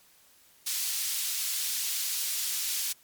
pink high-pass noise, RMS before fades -31 dBFS, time 0.66-2.93 s, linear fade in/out 10 ms, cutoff 4200 Hz, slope 12 dB/octave, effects white hiss -60 dBFS RMS until 3.03 s + MP3 96 kbps

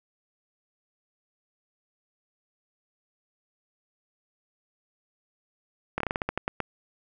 slowing click train, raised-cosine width 0.5 ms, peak -12 dBFS, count 11, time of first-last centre 5.98-6.603 s, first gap 24 ms, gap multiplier 1.2, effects none

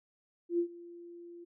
sine tone with ADSR envelope, 344.7 Hz, F4, 23 cents flat, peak -25 dBFS, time 0.49-1.45 s, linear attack 98 ms, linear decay 86 ms, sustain -21 dB, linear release 16 ms, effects none

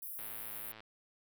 pink high-pass noise, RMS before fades -44 dBFS, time 0.02-0.72 s, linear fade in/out 5 ms, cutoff 11000 Hz, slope 48 dB/octave
click train, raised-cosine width 0.3 ms, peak -35 dBFS, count 68, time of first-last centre 0.19-0.805 s, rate 109 Hz
effects none

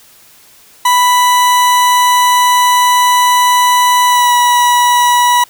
40% pulse tone with pitch glide, 987.8 to 974.8 Hz, B5 to B5, 0 to -23 cents, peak -6 dBFS, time 0.85-5.44 s, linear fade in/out 5 ms, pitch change -23 cents, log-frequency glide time 4.07-4.33 s, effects white hiss -43 dBFS RMS until 5.49 s

